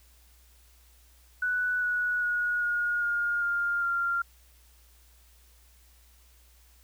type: tone with pitch steps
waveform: sine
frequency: 1483 / 1466.8 / 1450.8 / 1435 / 1419.3 / 1403.8 / 1388.5 Hz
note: F#6 / F#6 / F#6 / F6 / F6 / F6 / F6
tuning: +4 / -15 / -34 / +47 / +28 / +9 / -10 cents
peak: -25 dBFS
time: 1.42-4.22 s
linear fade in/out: 5 ms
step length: 400 ms
effects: added 60 Hz sine -57 dBFS peak until 6.83 s + white hiss -62 dBFS RMS until 6.83 s